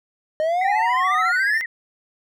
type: exponential sweep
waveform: triangle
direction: up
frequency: 610 to 1864.7 Hz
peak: -16 dBFS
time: 0.4-1.61 s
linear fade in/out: 0 ms
type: tone with vibrato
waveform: sine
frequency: 1939 Hz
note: B6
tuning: 32 cents flat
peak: -24 dBFS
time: 0.61-1.66 s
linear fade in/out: 5 ms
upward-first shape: sine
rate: 14 Hz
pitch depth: 120 cents each way
type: tone with tremolo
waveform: sine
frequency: 742 Hz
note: F#5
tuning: 5 cents sharp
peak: -24 dBFS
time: 0.63-1.32 s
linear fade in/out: 10 ms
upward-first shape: sine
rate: 2.3 Hz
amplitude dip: 25%
effects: none